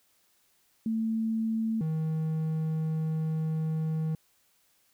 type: tone pair in turn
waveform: sine / triangle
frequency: 223.2 / 158.33 Hz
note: A3 / D#3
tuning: +25 / +31 cents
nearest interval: tritone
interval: 594 cents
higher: first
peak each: -26 / -25 dBFS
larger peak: second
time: 0.86-1.81 / 1.81-4.15 s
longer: second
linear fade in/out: 2 ms
effects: white hiss -68 dBFS RMS until 4.93 s